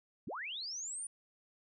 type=linear sweep; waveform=sine; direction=up; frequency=106.2 to 9520 Hz; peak=-39 dBFS; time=0.27-1.07 s; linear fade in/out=5 ms; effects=none